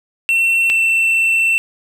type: tone pair in turn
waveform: triangle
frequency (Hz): 2706 / 2686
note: E7 / E7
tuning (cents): +45 / +32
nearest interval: unison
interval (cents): 13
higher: first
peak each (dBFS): -10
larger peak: neither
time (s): 0.29-0.7 / 0.7-1.58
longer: second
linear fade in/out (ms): 0
effects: none